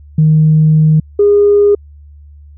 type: tone pair in turn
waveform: sine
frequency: 155.5 / 408.9 Hz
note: D#3 / G#4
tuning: -1 / -27 cents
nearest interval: octave + perfect fourth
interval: 1674 cents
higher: second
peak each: -4 dBFS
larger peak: neither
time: 0.18-1 / 1.19-1.75 s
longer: first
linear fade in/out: 5 ms
effects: tanh soft clip ceiling 0 dBFS + added 73 Hz sine -34 dBFS peak until 2.57 s